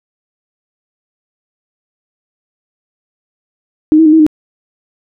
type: tone with pitch steps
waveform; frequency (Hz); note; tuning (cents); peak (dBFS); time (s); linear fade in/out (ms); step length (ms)
sine; 308.8 / 322.1 / 306.5 / 320.3 / 306.3; D#4 / E4 / D#4 / E4 / D#4; -13 / -40 / -26 / -50 / -27; -3; 3.92-4.265; 0; 69
effects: none